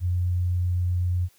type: tone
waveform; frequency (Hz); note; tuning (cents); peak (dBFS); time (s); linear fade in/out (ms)
sine; 89.2; F2; +37; -21; 0-1.29; 50
effects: white hiss -60 dBFS RMS until 1.38 s